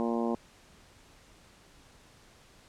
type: harmonic tone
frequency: 116.54 Hz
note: A#2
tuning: in tune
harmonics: 2 / 3 / 4 / 5 / 6 / 7 / 8 / 9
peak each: -30 / -34 / -36 / -38 / -40 / -41 / -42 / -43 dBFS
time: 0-0.35 s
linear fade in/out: 0 ms
effects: pink hiss -58 dBFS RMS until 2.68 s + low-pass 9000 Hz 12 dB/octave